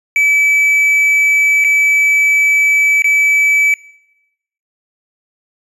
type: tone with dropouts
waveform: triangle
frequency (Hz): 2300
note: D7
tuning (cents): -37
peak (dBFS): -7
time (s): 0.16-3.74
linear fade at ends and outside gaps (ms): 1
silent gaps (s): 1.641-1.646 / 3.021-3.043
effects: noise-tail reverb RT60 0.9 s tail -22 dB re dry + resampled to 32000 Hz